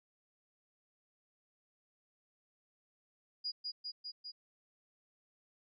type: tone with echo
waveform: sine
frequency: 4878 Hz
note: D#8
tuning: 35 cents flat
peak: -35 dBFS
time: 3.44-3.52 s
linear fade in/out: 20 ms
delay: 200 ms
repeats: 4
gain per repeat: -2 dB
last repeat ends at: 4.32 s
effects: none